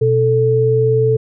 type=tone pair together; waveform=sine; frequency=123.47 / 440 Hz; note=B2 / A4; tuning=0 / 0 cents; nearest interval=octave + minor seventh; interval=2200 cents; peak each=-15 / -12 dBFS; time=0.01-1.17 s; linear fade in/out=10 ms; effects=none